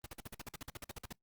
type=noise bursts; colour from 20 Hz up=pink; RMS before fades=-45 dBFS; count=16; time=0.04-1.126 s; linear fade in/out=2 ms; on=21 ms; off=50 ms; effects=noise-tail reverb RT60 0.1 s tail -21 dB re dry + Opus 32 kbps